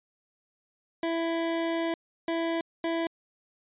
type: tone bursts at uneven times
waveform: 25% pulse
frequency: 331.6 Hz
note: E4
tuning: 10 cents sharp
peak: -23 dBFS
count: 3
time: 1.03-1.94 / 2.28-2.61 / 2.84-3.07 s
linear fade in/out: 2 ms
effects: resampled to 8000 Hz